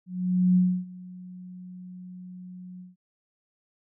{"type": "tone with ADSR envelope", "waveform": "sine", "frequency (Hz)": 181.8, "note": "F#3", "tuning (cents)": -30, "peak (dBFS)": -16, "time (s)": [0.06, 2.96], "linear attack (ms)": 500, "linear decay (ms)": 290, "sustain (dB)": -23, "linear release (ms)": 160, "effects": []}